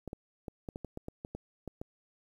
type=clicks; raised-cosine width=2 ms; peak=-26 dBFS; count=12; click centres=0.077 / 0.131 / 0.482 / 0.688 / 0.759 / 0.847 / 0.974 / 1.084 / 1.249 / 1.35 / 1.677 / 1.815 s; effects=10-bit